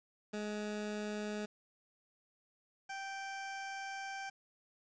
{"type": "tone pair in turn", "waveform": "20% pulse", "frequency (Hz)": [210, 781.5], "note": ["G#3", "G5"], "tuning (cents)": [19, -6], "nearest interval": "octave + major seventh", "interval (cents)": 2275, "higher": "second", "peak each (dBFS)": [-33, -36], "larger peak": "first", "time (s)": [[0.33, 1.46], [2.89, 4.3]], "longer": "second", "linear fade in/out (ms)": 10, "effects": ["resampled to 16000 Hz", "10-bit"]}